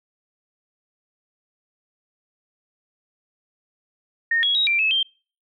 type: tone with pitch steps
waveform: sine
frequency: 1842 / 3327 / 3809 / 2360 / 2595 / 3161 Hz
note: A#6 / G#7 / A#7 / D7 / E7 / G7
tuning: -21 / +2 / +37 / +8 / -28 / +14 cents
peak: -17 dBFS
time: 4.31-5.03 s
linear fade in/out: 5 ms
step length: 120 ms
effects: noise-tail reverb RT60 0.4 s tail -26 dB re dry